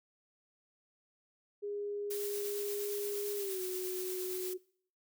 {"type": "tone with pitch glide", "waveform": "sine", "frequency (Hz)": [409.4, 369], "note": ["G#4", "F#4"], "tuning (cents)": [-25, -5], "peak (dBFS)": -36, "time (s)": [1.62, 4.58], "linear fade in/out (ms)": 20, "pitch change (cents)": -180, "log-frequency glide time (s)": [3.37, 3.61]}
{"type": "noise with tremolo", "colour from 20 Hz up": "blue", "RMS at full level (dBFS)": -41, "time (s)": [2.1, 4.54], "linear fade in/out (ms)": 10, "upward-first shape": "sine", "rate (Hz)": 8.6, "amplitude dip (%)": 25}
{"effects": ["noise-tail reverb RT60 0.6 s tail -24 dB re dry"]}